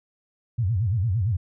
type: tone with vibrato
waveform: sine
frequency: 103.8 Hz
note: G#2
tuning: in tune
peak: -20 dBFS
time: 0.58-1.37 s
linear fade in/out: 10 ms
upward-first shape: sine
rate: 8.8 Hz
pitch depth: 280 cents each way
effects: none